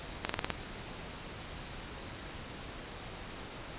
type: slowing click train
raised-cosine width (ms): 0.3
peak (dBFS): -14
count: 6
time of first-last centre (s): 0.25-0.503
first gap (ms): 44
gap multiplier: 1.07
effects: pink hiss -44 dBFS RMS until 3.78 s + resampled to 8000 Hz